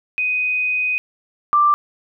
sine tone pair in turn, 2499 / 1179.4 Hz, D#7 / D6, +7 / +7 cents, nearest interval octave + minor second, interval 1300 cents, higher first, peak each -17 / -11 dBFS, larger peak second, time 0.18-0.98 / 1.53-1.74 s, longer first, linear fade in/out 0 ms, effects none

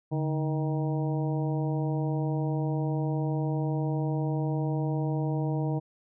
harmonic tone with a mistuned harmonic, 157.2 Hz, D#3, 18 cents sharp, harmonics 1 / 2 / 3 / 4 / 5 / 6, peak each -27 / -33 / -37 / -39 / -41 / -43 dBFS, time 0.11-5.8 s, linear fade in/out 20 ms, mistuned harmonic 1, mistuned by -120 cents, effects none

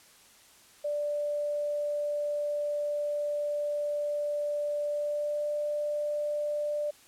sine tone with pitch glide, 587.3 to 591.7 Hz, D5 to D5, 0 to +13 cents, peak -28 dBFS, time 0.84-6.91 s, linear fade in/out 10 ms, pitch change +13 cents, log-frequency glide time 4.88-5.45 s, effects white hiss -57 dBFS RMS until 7.07 s + low-pass 11000 Hz 12 dB/octave

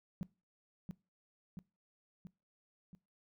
sine tone with echo, 181.3 Hz, F#3, 35 cents flat, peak -34 dBFS, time 0.21-0.23 s, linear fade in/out 0 ms, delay 680 ms, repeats 4, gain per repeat -4 dB, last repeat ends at 2.95 s, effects noise-tail reverb RT60 0.3 s tail -22 dB re dry + tanh soft clip ceiling -31 dBFS

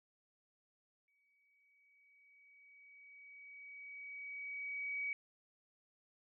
sine tone with exponential growth, 2267 Hz, C#7, 38 cents sharp, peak -36 dBFS, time 1.08-5.13 s, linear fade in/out 1 ms, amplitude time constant 880 ms, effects none

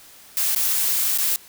blue noise with dropouts, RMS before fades -21 dBFS, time 0.37-1.36 s, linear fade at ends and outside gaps 0 ms, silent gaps 0.548-0.561 / 1.176-1.185 s, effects white hiss -47 dBFS RMS until 1.48 s

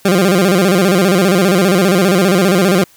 20% pulse tone with vibrato, 186.4 Hz, F#3, 13 cents sharp, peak -4 dBFS, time 0.05-2.84 s, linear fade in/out 5 ms, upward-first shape square, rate 15 Hz, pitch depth 110 cents each way, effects white hiss -47 dBFS RMS until 2.96 s

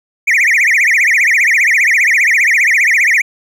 triangle tone with vibrato, 2093 Hz, C7, in tune, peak -6 dBFS, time 0.27-3.22 s, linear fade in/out 10 ms, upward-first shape triangle, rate 15 Hz, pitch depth 300 cents each way, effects none

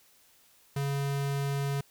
square tone, 139.9 Hz, C#3, 16 cents sharp, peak -29 dBFS, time 0.76-1.81 s, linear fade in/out 5 ms, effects white hiss -62 dBFS RMS until 1.9 s

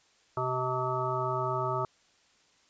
harmonic tone, 127.9 Hz, C3, 39 cents flat, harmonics 1 / 3 / 5 / 7 / 9 / 10, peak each -35 / -35 / -35 / -35 / -35 / -35 dBFS, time 0.37-1.85 s, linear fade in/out 2 ms, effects white hiss -65 dBFS RMS until 2.69 s + resampled to 16000 Hz

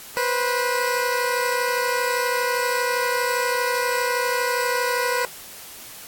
15% pulse tone pair together, 489.1 / 521.6 Hz, B4 / C5, -17 / -5 cents, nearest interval minor second, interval 112 cents, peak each -15 / -20 dBFS, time 0.17-5.25 s, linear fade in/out 0 ms, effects white hiss -40 dBFS RMS until 6.07 s + AAC 64 kbps

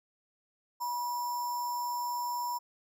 sine tone with sample-and-hold, 972 Hz, B5, 28 cents flat, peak -31 dBFS, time 0.8-2.59 s, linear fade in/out 20 ms, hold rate 6300 Hz, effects none

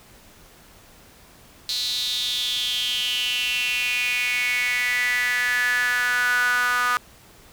sawtooth tone with high-pass filter sweep, 246.2 Hz, B3, 5 cents flat, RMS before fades -23 dBFS, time 1.69-6.97 s, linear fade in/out 0 ms, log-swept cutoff 4100 to 1300 Hz, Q 7.7, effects pink hiss -50 dBFS RMS until 7.52 s

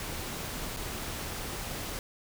pink noise with dropouts, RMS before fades -37 dBFS, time 0-1.99 s, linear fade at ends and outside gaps 1 ms, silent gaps 0.765-0.77 s, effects none

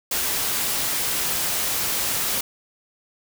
white noise, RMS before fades -24 dBFS, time 0.11-2.41 s, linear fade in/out 5 ms, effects none

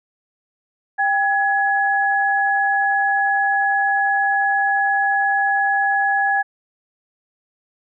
sine tone pair together, 794.3 / 1683 Hz, G5 / G#6, +23 / +23 cents, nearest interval octave + minor second, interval 1300 cents, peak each -18 dBFS, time 0.98-6.43 s, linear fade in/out 20 ms, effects none

